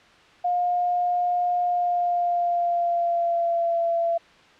sine tone with pitch glide, 711 to 676.2 Hz, F5 to E5, +31 to +44 cents, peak -20 dBFS, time 0.44-4.18 s, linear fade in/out 10 ms, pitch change -87 cents, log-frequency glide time 1.61-3.83 s, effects white hiss -52 dBFS RMS until 4.59 s + low-pass 3000 Hz 12 dB/octave

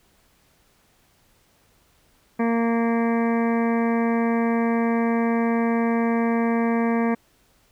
harmonic tone, 231.2 Hz, A#3, 14 cents flat, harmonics 1 / 2 / 3 / 4 / 5 / 7 / 8 / 9 / 10, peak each -20 / -26 / -30 / -32 / -34 / -37 / -38 / -39 / -40 dBFS, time 2.39-7.15 s, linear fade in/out 10 ms, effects pink hiss -61 dBFS RMS until 7.71 s

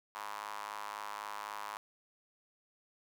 square tone with high-pass filter, 51.91 Hz, G#1, in tune, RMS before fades -43 dBFS, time 0.15-1.77 s, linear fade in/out 0 ms, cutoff 1000 Hz, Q 3.9, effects none

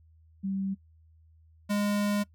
sine / square tone pair in turn, 193.9 / 205.3 Hz, G3 / G#3, -19 / -20 cents, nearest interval minor second, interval 99 cents, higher second, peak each -28 / -26 dBFS, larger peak second, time 0.43-0.75 / 1.69-2.24 s, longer second, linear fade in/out 20 ms, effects noise-tail reverb RT60 0.1 s tail -22 dB re dry + added 80 Hz sine -56 dBFS peak until 2.34 s

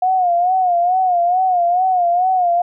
sine tone with vibrato, 721 Hz, F#5, 45 cents flat, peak -12 dBFS, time 0.02-2.62 s, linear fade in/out 5 ms, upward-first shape sine, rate 2.3 Hz, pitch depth 80 cents each way, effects none

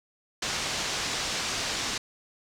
white low-pass noise, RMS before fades -31 dBFS, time 0.42-1.98 s, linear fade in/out 5 ms, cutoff 6500 Hz, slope 24 dB/octave, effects none

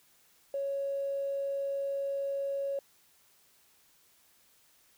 triangle tone with tanh clipping, 554.4 Hz, C#5, in tune, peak -30 dBFS, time 0.54-2.79 s, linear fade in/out 2 ms, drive 2 dB, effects white hiss -65 dBFS RMS until 4.97 s

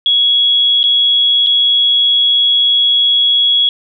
sine tone with dropouts, 3341 Hz, G#7, 10 cents sharp, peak -8 dBFS, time 0.06-3.69 s, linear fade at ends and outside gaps 1 ms, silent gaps 0.831-0.839 / 1.464-1.469 s, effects none

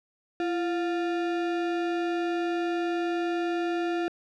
sine tone with sample-and-hold, 339.8 Hz, F4, 47 cents flat, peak -25 dBFS, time 0.4-4.08 s, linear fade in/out 0 ms, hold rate 1050 Hz, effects low-pass 3000 Hz 12 dB/octave

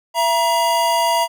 square tone pair together, 671.8 / 950 Hz, E5 / A#5, +33 / +33 cents, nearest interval tritone, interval 600 cents, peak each -20 / -17 dBFS, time 0.14-1.28 s, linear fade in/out 50 ms, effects none

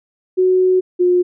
sine tone pair in turn, 370 / 358.2 Hz, F#4 / F4, 0 / +44 cents, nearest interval minor second, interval 56 cents, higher first, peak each -10 dBFS, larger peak neither, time 0.37-0.81 / 0.99-1.23 s, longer first, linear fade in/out 20 ms, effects none

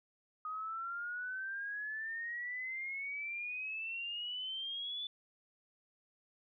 sine exponential sweep, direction up, 1244.5 to 3498 Hz, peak -38 dBFS, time 0.45-5.07 s, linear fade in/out 2 ms, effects none

